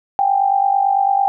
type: tone with amplitude modulation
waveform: sine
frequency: 790 Hz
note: G5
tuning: 13 cents sharp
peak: -9 dBFS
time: 0.19-1.28 s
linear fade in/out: 0 ms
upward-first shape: sine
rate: 49 Hz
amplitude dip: 75%
effects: none